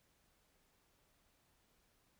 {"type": "silence", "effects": ["pink hiss -75 dBFS RMS until 2.19 s"]}